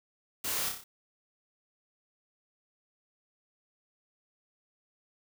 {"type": "noise with echo", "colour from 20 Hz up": "white", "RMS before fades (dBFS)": -34, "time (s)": [0.44, 0.69], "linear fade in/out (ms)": 5, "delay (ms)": 30, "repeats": 5, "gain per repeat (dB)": -4, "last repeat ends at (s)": 0.84, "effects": []}